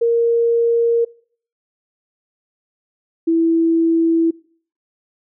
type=tone pair in turn; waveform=sine; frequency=466.2 / 329.7 Hz; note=A#4 / E4; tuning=0 / 0 cents; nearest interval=tritone; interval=600 cents; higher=first; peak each=-12 dBFS; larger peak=neither; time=0.01-1.05 / 3.27-4.31 s; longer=neither; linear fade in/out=10 ms; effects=noise-tail reverb RT60 0.5 s tail -23 dB re dry